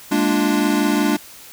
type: chord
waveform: square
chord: Bb dominant seventh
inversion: third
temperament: equal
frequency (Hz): 207.7 / 233.1 / 293.7 / 349.2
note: Ab3 / Bb3 / D4 / F4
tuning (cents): 0 / 0 / 0 / 0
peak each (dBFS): -22 / -24 / -19 / -25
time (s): 0.11-1.17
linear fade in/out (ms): 10
effects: white hiss -41 dBFS RMS until 1.52 s